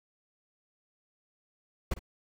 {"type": "noise with echo", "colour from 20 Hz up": "brown", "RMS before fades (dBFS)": -29, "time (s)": [1.91, 1.94], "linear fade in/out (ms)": 5, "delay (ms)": 53, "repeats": 1, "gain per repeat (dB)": -15, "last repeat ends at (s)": 1.993, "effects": []}